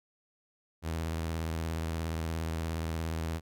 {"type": "tone with vibrato", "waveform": "sawtooth", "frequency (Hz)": 81.3, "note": "E2", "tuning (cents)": -23, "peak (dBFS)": -28, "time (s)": [0.82, 3.41], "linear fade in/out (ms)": 50, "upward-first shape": "sine", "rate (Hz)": 17, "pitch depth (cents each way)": 57, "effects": []}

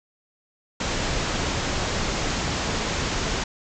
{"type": "low-pass noise", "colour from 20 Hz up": "pink", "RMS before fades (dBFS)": -26, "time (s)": [0.8, 3.44], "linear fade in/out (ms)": 5, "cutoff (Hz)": 7500, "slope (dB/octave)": 96, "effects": []}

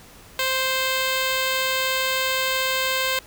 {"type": "tone with notch filter", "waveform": "5% pulse", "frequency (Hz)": 523, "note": "C5", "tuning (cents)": -1, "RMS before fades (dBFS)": -23, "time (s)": [0.39, 3.19], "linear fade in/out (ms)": 2, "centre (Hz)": 5700, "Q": 1.9, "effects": ["pink hiss -47 dBFS RMS until 3.26 s"]}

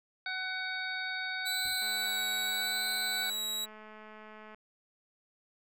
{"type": "harmonic tone", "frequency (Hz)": 749, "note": "F#5", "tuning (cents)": 21, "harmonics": [1, 2, 3, 5, 6], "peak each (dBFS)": [-44, -36, -40, -42, -45], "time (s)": [0.26, 3.3], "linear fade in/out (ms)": 2}
{"type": "tone with vibrato", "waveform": "sawtooth", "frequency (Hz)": 3951, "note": "B7", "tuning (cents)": 0, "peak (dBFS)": -30, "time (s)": [1.45, 3.66], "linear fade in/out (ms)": 20, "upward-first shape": "sine", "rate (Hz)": 0.85, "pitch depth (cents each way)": 39}
{"type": "noise with exponential decay", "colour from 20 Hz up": "brown", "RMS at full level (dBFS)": -46, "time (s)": [1.65, 1.86], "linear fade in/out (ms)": 0, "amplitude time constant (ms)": 44}
{"type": "click train", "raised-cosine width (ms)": 0.5, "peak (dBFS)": -36, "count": 587, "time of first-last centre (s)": [1.82, 4.546], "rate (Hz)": 215}
{"effects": []}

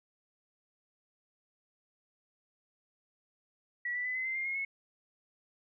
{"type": "tone with pitch steps", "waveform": "sine", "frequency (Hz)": [1938, 1971.9, 2006, 2041, 2077, 2113, 2150, 2188], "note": ["B6", "B6", "B6", "C7", "C7", "C7", "C7", "C#7"], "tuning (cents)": [-33, -3, 26, -44, -13, 16, 47, -23], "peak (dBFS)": -32, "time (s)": [3.85, 4.65], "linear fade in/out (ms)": 5, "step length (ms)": 100, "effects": []}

